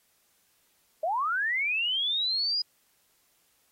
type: linear sweep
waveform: sine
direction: up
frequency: 597 to 4963 Hz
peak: -25 dBFS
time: 1.03-2.62 s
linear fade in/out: 5 ms
effects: white hiss -68 dBFS RMS until 3.71 s + AAC 48 kbps